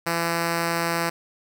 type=tone; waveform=5% pulse; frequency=168.4 Hz; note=E3; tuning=37 cents sharp; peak=-11 dBFS; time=0.06-1.1 s; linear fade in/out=10 ms; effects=none